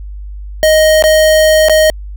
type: tone with dropouts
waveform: square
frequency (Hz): 624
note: D#5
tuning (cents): +5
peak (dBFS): -6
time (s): 0.63-1.9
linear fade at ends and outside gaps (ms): 0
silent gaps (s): 1.024-1.039 / 1.685-1.696
effects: added 50 Hz sine -23 dBFS peak until 2.16 s